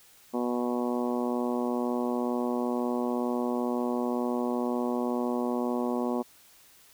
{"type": "harmonic tone", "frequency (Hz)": 122.1, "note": "B2", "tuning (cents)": -19, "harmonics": [2, 3, 4, 5, 6, 7, 8, 9], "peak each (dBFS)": [-29, -33, -35, -37, -39, -40, -41, -42], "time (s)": [0.33, 6.23], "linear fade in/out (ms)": 20, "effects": ["white hiss -57 dBFS RMS until 6.93 s"]}